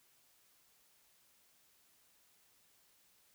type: silence
effects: white hiss -70 dBFS RMS until 3.34 s